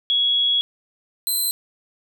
sine / 5% pulse tone pair in turn, 3342 / 4073 Hz, G#7 / C8, +10 / -47 cents, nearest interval minor third, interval 343 cents, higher second, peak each -16 / -13 dBFS, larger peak second, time 0.1-0.61 / 1.27-1.51 s, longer first, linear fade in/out 0 ms, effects none

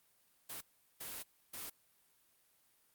white noise bursts at uneven times, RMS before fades -45 dBFS, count 3, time 0.49-0.61 / 1-1.23 / 1.53-1.7 s, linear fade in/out 10 ms, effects white hiss -72 dBFS RMS until 2.94 s + Opus 32 kbps

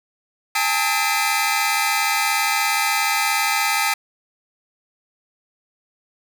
sawtooth tone cluster, 812 / 889 / 1276 / 2042 / 2363 Hz, G#5 / A5 / D#6 / C7 / D7, -39 / +18 / +43 / -43 / +10 cents, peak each -21 dBFS, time 0.55-3.94 s, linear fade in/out 5 ms, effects none

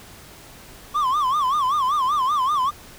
triangle tone with vibrato, 1108.7 Hz, C#6, in tune, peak -16 dBFS, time 0.94-2.71 s, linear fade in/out 20 ms, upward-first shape sine, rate 5.2 Hz, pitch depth 170 cents each way, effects pink hiss -44 dBFS RMS until 2.98 s

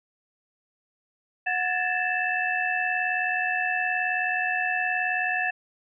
sine tone cluster, 732 / 1705 / 1784 / 2643 Hz, F#5 / G#6 / A6 / E7, -19 / +45 / +23 / +4 cents, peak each -29 dBFS, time 1.46-5.51 s, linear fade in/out 10 ms, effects none

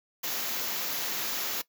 white band-stop noise, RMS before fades -32 dBFS, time 0.23-1.62 s, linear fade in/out 10 ms, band 7300 to 11000 Hz, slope 96 dB/octave, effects noise-tail reverb RT60 0.1 s tail -19 dB re dry + high-pass 200 Hz 12 dB/octave

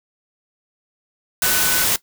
sine tone in noise, 1500 Hz, F#6, 23 cents sharp, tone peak -24 dBFS, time 1.42-1.84 s, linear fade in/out 2 ms, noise white, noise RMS -18 dBFS, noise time 1.42-1.96 s, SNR -9 dB, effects noise-tail reverb RT60 0.1 s tail -17 dB re dry

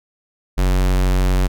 square tone, 46.25 Hz, F#1, in tune, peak -14 dBFS, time 0.57-1.48 s, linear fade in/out 20 ms, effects none

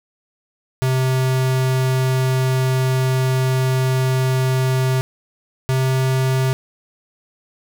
square tone pair in turn, 130.2 / 131.11 Hz, C3 / C3, -8 / +4 cents, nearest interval unison, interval 12 cents, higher second, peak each -16 / -16 dBFS, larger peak neither, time 0.82-5.01 / 5.69-6.53 s, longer first, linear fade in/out 0 ms, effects none

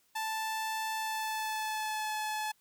sawtooth tone with pitch glide, 880 to 858.9 Hz, A5 to A5, 0 to -42 cents, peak -29 dBFS, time 0.15-2.52 s, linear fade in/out 10 ms, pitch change -42 cents, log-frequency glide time 0.95-2.15 s, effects white hiss -70 dBFS RMS until 2.6 s

